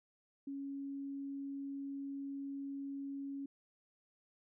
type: tone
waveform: sine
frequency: 277.2 Hz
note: C#4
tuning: in tune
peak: -40 dBFS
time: 0.47-3.46 s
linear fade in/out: 5 ms
effects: none